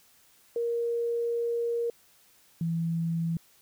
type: tone pair in turn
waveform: sine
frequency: 469.4 / 165.96 Hz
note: A#4 / E3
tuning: +12 / +12 cents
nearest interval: octave + tritone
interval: 1800 cents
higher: first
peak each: -26 dBFS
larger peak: neither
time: 0.56-1.9 / 2.61-3.37 s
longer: first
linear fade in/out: 2 ms
effects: white hiss -61 dBFS RMS until 3.61 s